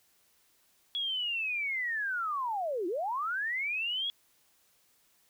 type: linear two-way sweep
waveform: sine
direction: down then up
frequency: 3371 to 325.5 to 3371 Hz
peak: -30 dBFS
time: 0.95-4.1 s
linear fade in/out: 0 ms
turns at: 2.87 s
effects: white hiss -68 dBFS RMS until 5.29 s